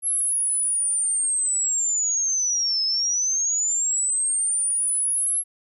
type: linear two-way sweep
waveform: sine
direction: down then up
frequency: 11175 to 5150 to 11175 Hz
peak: -20 dBFS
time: 0.02-5.44 s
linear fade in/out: 50 ms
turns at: 2.84 s
effects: none